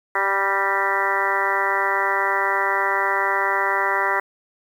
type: harmonic tone with a mistuned harmonic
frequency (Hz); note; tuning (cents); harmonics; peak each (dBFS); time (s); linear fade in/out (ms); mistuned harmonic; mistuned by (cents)
196; G3; 0; 2 / 3 / 4 / 5 / 6 / 7 / 8 / 9 / 10; -29 / -30 / -28 / -24 / -28 / -27 / -29 / -27 / -25; 0.15-4.2; 5; 9; +31
effects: 8-bit